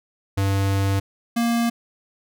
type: tone pair in turn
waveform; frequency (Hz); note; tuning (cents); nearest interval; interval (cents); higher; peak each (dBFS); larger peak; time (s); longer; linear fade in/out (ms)
square; 98 / 234; G2 / A#3; 0 / +7; octave + minor third; 1507; second; -19; neither; 0.37-1 / 1.36-1.7; first; 10
effects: none